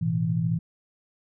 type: chord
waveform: sine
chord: A suspended second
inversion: none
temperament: equal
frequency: 110 / 123.47 / 164.81 Hz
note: A2 / B2 / E3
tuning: 0 / 0 / 0 cents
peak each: -29 / -29 / -24 dBFS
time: 0.01-0.59 s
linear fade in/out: 10 ms
effects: none